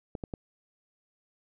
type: clicks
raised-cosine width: 2 ms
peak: -22 dBFS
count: 3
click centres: 0.152 / 0.238 / 0.338 s
effects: none